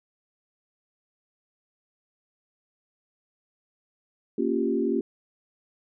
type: chord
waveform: sine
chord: G half-diminished seventh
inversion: first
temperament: equal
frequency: 233.1 / 277.2 / 349.2 / 392 Hz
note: Bb3 / Db4 / F4 / G4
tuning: 0 / 0 / 0 / 0 cents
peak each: -28 dBFS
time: 4.38-5.01 s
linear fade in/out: 5 ms
effects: none